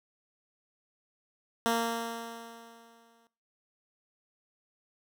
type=tone with exponential decay; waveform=10% pulse; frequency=230.7 Hz; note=A#3; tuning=18 cents flat; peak=-16 dBFS; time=1.66-3.27 s; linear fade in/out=0 ms; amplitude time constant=350 ms; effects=noise-tail reverb RT60 0.4 s tail -19 dB re dry